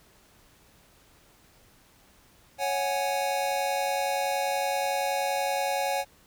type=chord; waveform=square; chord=C# suspended fourth; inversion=none; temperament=equal; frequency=554.4 / 740 / 830.6 Hz; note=C#5 / F#5 / G#5; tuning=0 / 0 / 0 cents; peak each=-31 dBFS; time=2.58-6.05 s; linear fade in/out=50 ms; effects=pink hiss -59 dBFS RMS until 6.26 s